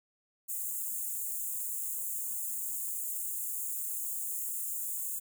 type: high-pass noise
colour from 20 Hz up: white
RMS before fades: -36 dBFS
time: 0.48-5.2 s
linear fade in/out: 20 ms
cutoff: 6800 Hz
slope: 96 dB/octave
effects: none